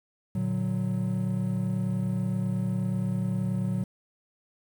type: chord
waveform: triangle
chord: Bb augmented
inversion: none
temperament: equal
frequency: 116.54 / 146.83 / 185 Hz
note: Bb2 / D3 / F#3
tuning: 0 / 0 / 0 cents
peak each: -28 / -32 / -26 dBFS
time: 0.35-3.84 s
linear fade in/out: 5 ms
effects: 9-bit